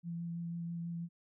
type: tone with vibrato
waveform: sine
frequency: 169.6 Hz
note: E3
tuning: 50 cents sharp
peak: -37 dBFS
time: 0.03-1.09 s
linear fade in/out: 50 ms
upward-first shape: sine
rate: 6.1 Hz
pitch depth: 12 cents each way
effects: none